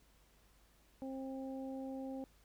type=harmonic tone; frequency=265.9 Hz; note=C4; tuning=28 cents sharp; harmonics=1 / 2 / 3; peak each=-42 / -47 / -53 dBFS; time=1.02-2.24 s; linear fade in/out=0 ms; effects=added 50 Hz sine -68 dBFS peak until 2.44 s + pink hiss -70 dBFS RMS until 2.44 s